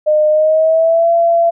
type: tone with pitch glide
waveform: sine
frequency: 610 to 676.8 Hz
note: D#5 to E5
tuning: -34 to +45 cents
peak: -8 dBFS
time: 0.06-1.51 s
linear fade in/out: 20 ms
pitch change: +179 cents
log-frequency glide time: 0.29-1.11 s
effects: none

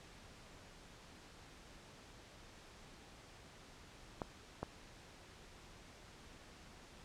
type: clicks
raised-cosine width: 1 ms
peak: -25 dBFS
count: 2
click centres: 4.218 / 4.63 s
effects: pink hiss -58 dBFS RMS until 7.04 s + low-pass 7000 Hz 12 dB/octave

